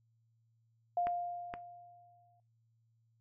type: tone with exponential decay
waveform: sine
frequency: 702 Hz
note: F5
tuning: 9 cents sharp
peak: -29 dBFS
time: 0.97-2.4 s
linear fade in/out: 2 ms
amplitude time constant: 310 ms
type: clicks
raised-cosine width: 0.5 ms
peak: -25 dBFS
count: 2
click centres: 1.07 / 1.539 s
effects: noise-tail reverb RT60 0.2 s tail -18 dB re dry + added 114 Hz sine -70 dBFS peak until 3.2 s